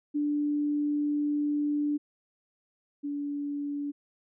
sine tone pair in turn, 293.7 / 287.8 Hz, D4 / D4, 0 / -35 cents, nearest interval unison, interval 35 cents, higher first, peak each -25 / -30 dBFS, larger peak first, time 0.14-1.98 / 3.03-3.92 s, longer first, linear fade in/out 20 ms, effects none

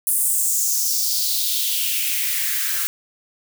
blue noise with high-pass filter sweep, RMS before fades -21 dBFS, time 0.07-2.87 s, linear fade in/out 0 ms, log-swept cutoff 10000 to 1400 Hz, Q 3.2, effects none

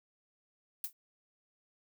violet noise with exponential decay, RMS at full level -32 dBFS, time 0.84-0.93 s, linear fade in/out 2 ms, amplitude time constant 19 ms, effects none

